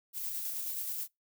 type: noise with tremolo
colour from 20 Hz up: violet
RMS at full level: -36 dBFS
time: 0.13-1.08 s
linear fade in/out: 50 ms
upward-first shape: square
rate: 9.4 Hz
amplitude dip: 25%
effects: noise-tail reverb RT60 0.2 s tail -26 dB re dry